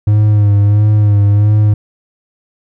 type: tone with vibrato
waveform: triangle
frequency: 103.83 Hz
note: G#2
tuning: in tune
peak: -4 dBFS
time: 0.07-1.74 s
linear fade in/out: 5 ms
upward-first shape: sine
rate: 1.5 Hz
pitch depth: 39 cents each way
effects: none